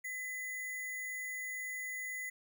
sine tone with sample-and-hold, 2011 Hz, B6, 31 cents sharp, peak -38 dBFS, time 0.04-2.3 s, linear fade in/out 10 ms, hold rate 8820 Hz, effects none

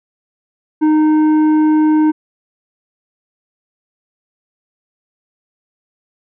sine tone with tanh clipping, 308.5 Hz, D#4, 15 cents flat, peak -10 dBFS, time 0.81-2.12 s, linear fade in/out 20 ms, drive 8 dB, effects none

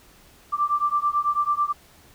sine beating tone pair, 1172 / 1181.1 Hz, D6 / D6, -4 / +9 cents, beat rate 9.1 Hz, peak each -23 dBFS, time 0.52-1.73 s, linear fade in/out 20 ms, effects pink hiss -53 dBFS RMS until 2.14 s

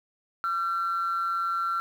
sine tone with amplitude modulation, 1360 Hz, F6, 46 cents flat, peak -21 dBFS, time 0.44-1.8 s, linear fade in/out 0 ms, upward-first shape sine, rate 178 Hz, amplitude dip 60%, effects tanh soft clip ceiling -21 dBFS + 9-bit

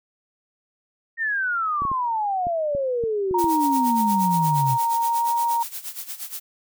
sine exponential sweep, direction down, 1864.7 to 123.9 Hz, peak -21 dBFS, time 1.17-4.78 s, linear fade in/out 50 ms
clicks, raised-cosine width 3 ms, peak -21 dBFS, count 8, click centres 1.82 / 1.852 / 1.916 / 2.469 / 2.75 / 3.038 / 3.311 / 3.443 s
sine tone with vibrato, 932.3 Hz, A#5, in tune, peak -19 dBFS, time 3.34-5.63 s, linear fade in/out 5 ms, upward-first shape sine, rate 1.1 Hz, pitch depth 9 cents each way
blue noise with tremolo, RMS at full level -31 dBFS, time 3.38-6.4 s, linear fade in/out 10 ms, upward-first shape sine, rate 8.5 Hz, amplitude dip 80%
effects none

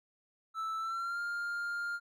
triangle tone with pitch glide, 1317 to 1403.4 Hz, E6 to F6, -2 to +8 cents, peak -32 dBFS, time 0.54-2 s, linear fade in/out 50 ms, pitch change +110 cents, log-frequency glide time 0.78-1.2 s, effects none

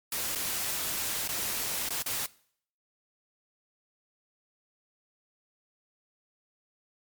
white noise with dropouts, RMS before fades -32 dBFS, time 0.12-2.26 s, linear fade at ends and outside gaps 2 ms, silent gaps 0.351-0.357 / 1.277-1.289 / 1.889-1.905 / 2.023-2.061 s, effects noise-tail reverb RT60 0.6 s tail -21 dB re dry + MP3 96 kbps

